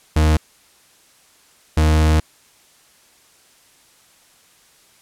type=tone pair in turn; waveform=40% pulse; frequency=77.5 / 77.82 Hz; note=D#2 / D#2; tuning=-6 / +1 cents; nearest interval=unison; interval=7 cents; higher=second; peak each=-11 dBFS; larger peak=neither; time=0.16-0.37 / 1.77-2.2 s; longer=second; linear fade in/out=5 ms; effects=white hiss -53 dBFS RMS until 5.01 s + low-pass 11000 Hz 12 dB/octave